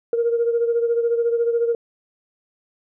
sine beating tone pair, 466.2 / 480.2 Hz, A#4 / B4, 0 / -49 cents, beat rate 14 Hz, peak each -17 / -24 dBFS, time 0.13-1.75 s, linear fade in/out 2 ms, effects tanh soft clip ceiling -11 dBFS

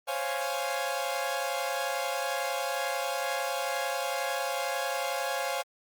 sawtooth chord, Db major seventh, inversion third, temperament equal, 523.3 / 554.4 / 698.5 / 830.6 Hz, C5 / Db5 / F5 / Ab5, 0 / 0 / 0 / 0 cents, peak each -32 / -31 / -31 / -31 dBFS, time 0.07-5.63 s, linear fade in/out 20 ms, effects Opus 32 kbps

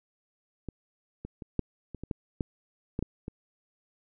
clicks, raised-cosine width 3 ms, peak -23 / -25 / -27 / -13 / -26 / -25 / -18 / -16 / -17 / -17 / -23 dBFS, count 11, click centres 0.687 / 1.25 / 1.422 / 1.593 / 1.947 / 2.036 / 2.112 / 2.408 / 2.991 / 3.026 / 3.281 s, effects none

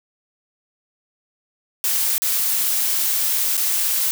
blue noise with dropouts, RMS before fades -20 dBFS, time 1.84-4.11 s, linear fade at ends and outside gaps 0 ms, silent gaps 2.18-2.22 / 3.569-3.577 s, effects none

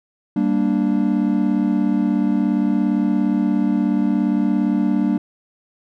triangle chord, G minor, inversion none, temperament equal, 196 / 233.1 / 293.7 Hz, G3 / Bb3 / D4, 0 / 0 / 0 cents, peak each -18 dBFS, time 0.36-5.18 s, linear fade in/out 5 ms, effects none

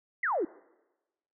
sine exponential sweep, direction down, 2128 to 295.7 Hz, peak -26 dBFS, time 0.23-0.45 s, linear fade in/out 5 ms, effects noise-tail reverb RT60 1.0 s tail -21 dB re dry

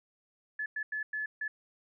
sine tone bursts at uneven times, 1721 Hz, A6, 39 cents flat, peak -32 dBFS, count 5, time 0.59-0.66 / 0.76-0.83 / 0.92-1.03 / 1.13-1.26 / 1.41-1.48 s, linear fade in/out 5 ms, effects none

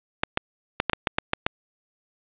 clicks, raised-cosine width 0.3 ms, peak -4 dBFS, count 9, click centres 0.235 / 0.374 / 0.801 / 0.897 / 0.933 / 1.072 / 1.185 / 1.334 / 1.465 s, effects resampled to 8000 Hz + 7-bit

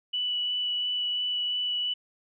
sine tone with vibrato, 2960 Hz, F#7, in tune, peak -26 dBFS, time 0.13-1.94 s, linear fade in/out 10 ms, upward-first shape sine, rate 2.9 Hz, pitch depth 8 cents each way, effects none

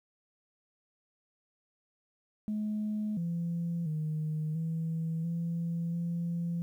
sine tone with pitch steps, 212.3 / 169.8 / 154.9 / 162.7 / 168.4 / 170.4 Hz, G#3 / F3 / D#3 / E3 / E3 / F3, +38 / -48 / -7 / -22 / +37 / -42 cents, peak -29 dBFS, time 2.48-6.62 s, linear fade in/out 0 ms, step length 690 ms, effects tanh soft clip ceiling -27 dBFS + 11-bit

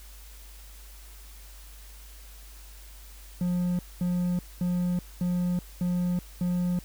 triangle tone bursts, 177.9 Hz, F3, 32 cents sharp, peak -22 dBFS, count 6, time 3.41-6.79 s, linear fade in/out 2 ms, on 380 ms, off 220 ms, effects added 50 Hz sine -45 dBFS peak until 6.84 s + white hiss -52 dBFS RMS until 6.84 s

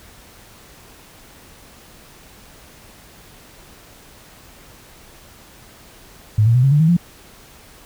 sine tone with pitch steps, 106.7 / 115.69 / 125.43 / 136 / 147.45 / 159.87 / 173.33 Hz, G#2 / A#2 / B2 / C#3 / D3 / D#3 / F3, +47 / -13 / +27 / -33 / +7 / +47 / -13 cents, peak -10 dBFS, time 6.38-6.968 s, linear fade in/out 5 ms, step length 84 ms, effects pink hiss -45 dBFS RMS until 7.85 s

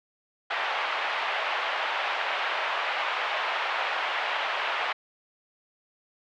pink band-pass noise, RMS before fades -29 dBFS, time 0.5-4.93 s, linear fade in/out 10 ms, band 670 to 3100 Hz, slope 24 dB/octave, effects none

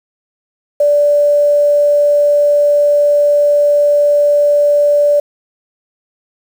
sine tone with quantisation, 583 Hz, D5, 13 cents flat, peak -7 dBFS, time 0.8-5.2 s, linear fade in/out 5 ms, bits 6, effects none

